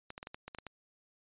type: clicks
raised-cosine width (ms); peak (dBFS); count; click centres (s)
0.3; -27; 9; 0.104 / 0.179 / 0.229 / 0.271 / 0.345 / 0.48 / 0.548 / 0.586 / 0.667
effects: resampled to 8000 Hz